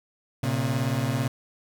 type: beating tone pair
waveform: 30% pulse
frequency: 116.9 / 134.9 Hz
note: A#2 / C#3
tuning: +5 / -47 cents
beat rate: 18 Hz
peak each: -24 dBFS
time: 0.43-1.28 s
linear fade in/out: 5 ms
effects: none